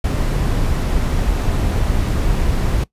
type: noise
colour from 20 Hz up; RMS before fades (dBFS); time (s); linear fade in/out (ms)
brown; -17; 0.04-2.84; 5
effects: noise-tail reverb RT60 0.1 s tail -20 dB re dry + resampled to 32000 Hz